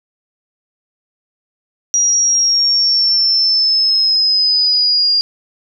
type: linear sweep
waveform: sine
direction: down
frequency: 5750 to 4802 Hz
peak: -10 dBFS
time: 1.94-5.21 s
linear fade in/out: 0 ms
effects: none